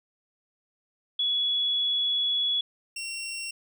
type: tone pair in turn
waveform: sine / 20% pulse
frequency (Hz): 3384 / 2734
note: G#7 / F7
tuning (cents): +32 / -37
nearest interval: major third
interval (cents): 369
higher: first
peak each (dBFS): -23 / -28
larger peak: first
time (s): 1.19-2.61 / 2.96-3.51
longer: first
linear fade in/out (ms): 5
effects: none